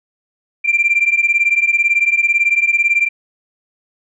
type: beating tone pair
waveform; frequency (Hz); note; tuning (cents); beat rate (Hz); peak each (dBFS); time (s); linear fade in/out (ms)
sine; 2356 / 2374; D7 / D7; +5 / +18; 18; -14 / -13; 0.64-3.09; 20
effects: tanh soft clip ceiling -5 dBFS